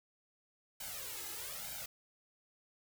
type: noise with flanger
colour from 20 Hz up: white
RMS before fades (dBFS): -44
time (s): 0.8-1.86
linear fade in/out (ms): 5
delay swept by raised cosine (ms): 1.3 to 2.4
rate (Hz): 1.1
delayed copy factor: +0.9
effects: none